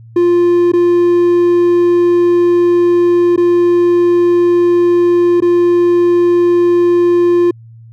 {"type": "tone with dropouts", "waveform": "triangle", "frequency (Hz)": 349.2, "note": "F4", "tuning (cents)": 0, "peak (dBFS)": -5, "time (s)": [0.16, 7.51], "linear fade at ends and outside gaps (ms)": 5, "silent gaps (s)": [[0.719, 0.734], [3.362, 3.376], [5.404, 5.421]], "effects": ["added 114 Hz sine -34 dBFS peak until 7.92 s"]}